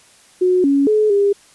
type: tone with pitch steps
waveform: sine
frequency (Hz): 365.2 / 279.2 / 427.4 / 402.5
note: F#4 / C#4 / G#4 / G4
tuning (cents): -23 / +13 / +50 / +46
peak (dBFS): -11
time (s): 0.41-1.33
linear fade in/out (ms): 10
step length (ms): 230
effects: white hiss -49 dBFS RMS until 1.54 s + resampled to 24000 Hz